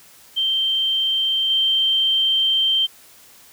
sine tone with level steps, 3136 Hz, G7, in tune, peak -17 / -15 dBFS, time 0.36-2.87 s, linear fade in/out 20 ms, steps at 1.5 s, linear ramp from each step 2 ms, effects white hiss -48 dBFS RMS until 3.52 s

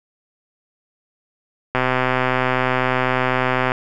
click train, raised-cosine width 0.5 ms, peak -3 dBFS, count 253, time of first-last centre 1.75-3.719 s, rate 128 Hz, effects none

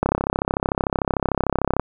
click train, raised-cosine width 1 ms, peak -4 dBFS, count 60, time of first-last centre 0.03-1.796 s, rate 33.4 Hz, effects none

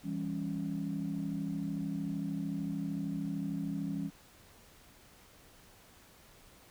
sine chord, C# diminished, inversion first, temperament just, 166.31 / 199.57 / 277.2 Hz, E3 / G3 / C#4, +16 / +31 / 0 cents, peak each -37 / -37 / -37 dBFS, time 0.03-4.11 s, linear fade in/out 50 ms, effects tanh soft clip ceiling -26 dBFS + pink hiss -59 dBFS RMS until 6.7 s

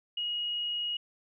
sine tone, 2889 Hz, F#7, 42 cents flat, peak -30 dBFS, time 0.17-0.97 s, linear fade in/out 5 ms, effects none

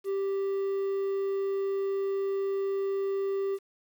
triangle tone with quantisation, 392 Hz, G4, in tune, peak -25 dBFS, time 0.04-3.59 s, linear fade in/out 50 ms, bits 9, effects none

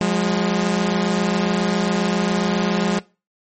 sawtooth tone pair together, 178.63 / 206 Hz, F3 / G#3, +39 / -14 cents, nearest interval major second, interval 247 cents, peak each -16 dBFS, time 0.01-2.99 s, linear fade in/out 0 ms, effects noise-tail reverb RT60 0.3 s tail -21 dB re dry + MP3 32 kbps

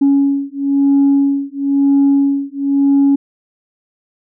sine beating tone pair, 278.1 / 279.1 Hz, C#4 / C#4, +6 / +12 cents, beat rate 1 Hz, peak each -12 dBFS, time 0.01-3.16 s, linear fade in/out 10 ms, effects tanh soft clip ceiling -5 dBFS

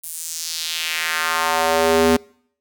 square tone with high-pass filter sweep, 81.8 Hz, E2, 13 cents flat, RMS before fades -20 dBFS, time 0.03-2.17 s, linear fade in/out 10 ms, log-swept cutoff 11000 to 280 Hz, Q 1.8, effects noise-tail reverb RT60 0.6 s tail -26 dB re dry

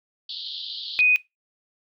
white band-pass noise, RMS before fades -34 dBFS, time 0.29-1.01 s, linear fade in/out 2 ms, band 3100 to 4600 Hz, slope 96 dB/octave
sine tone, 2493 Hz, D#7, 3 cents sharp, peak -15 dBFS, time 0.99-1.16 s, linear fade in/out 0 ms
effects noise-tail reverb RT60 0.2 s tail -20 dB re dry

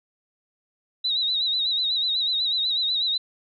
sine tone with vibrato, 3867 Hz, B7, 37 cents flat, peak -21 dBFS, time 1.04-3.18 s, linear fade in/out 10 ms, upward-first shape sine, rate 8.1 Hz, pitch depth 77 cents each way, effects none

